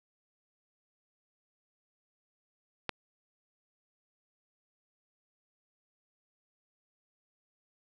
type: click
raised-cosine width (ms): 0.3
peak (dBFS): -15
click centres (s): 2.893
effects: none